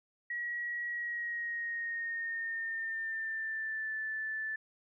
sine tone with pitch glide, 1913 to 1754.2 Hz, A#6 to A6, +44 to -6 cents, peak -34 dBFS, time 0.3-4.56 s, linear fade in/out 5 ms, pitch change -150 cents, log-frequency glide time 0.87-3.93 s, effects none

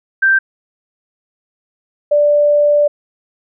sine tone pair in turn, 1568 / 587.3 Hz, G6 / D5, 0 / 0 cents, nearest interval octave + perfect fourth, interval 1700 cents, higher first, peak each -8 dBFS, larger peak neither, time 0.22-0.39 / 2.11-2.88 s, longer second, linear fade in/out 10 ms, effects none

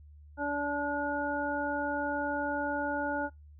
harmonic tone, 289 Hz, D4, 28 cents flat, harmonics 1 / 2 / 3 / 5, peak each -35 / -35 / -35 / -35 dBFS, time 0.37-3.3 s, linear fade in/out 50 ms, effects noise-tail reverb RT60 0.2 s tail -26 dB re dry + added 74 Hz sine -50 dBFS peak until 3.59 s

